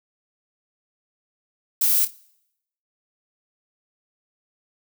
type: noise with echo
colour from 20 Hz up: violet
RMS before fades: -19 dBFS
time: 1.81-2.05 s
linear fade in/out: 5 ms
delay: 28 ms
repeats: 3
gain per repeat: -12 dB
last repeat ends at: 2.134 s
effects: noise-tail reverb RT60 0.8 s tail -23 dB re dry